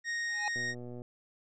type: tone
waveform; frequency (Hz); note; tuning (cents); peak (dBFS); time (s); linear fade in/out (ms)
45% pulse; 1864.7; A#6; 0; -32; 0.04-0.75; 50
type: tone with exponential growth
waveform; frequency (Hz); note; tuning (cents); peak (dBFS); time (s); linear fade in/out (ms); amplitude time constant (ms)
square; 830.6; G#5; 0; -31; 0.26-0.48; 1; 47
type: click train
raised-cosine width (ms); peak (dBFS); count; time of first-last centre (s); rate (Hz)
2; -32; 57; 0.56-1.019; 122
effects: resampled to 16000 Hz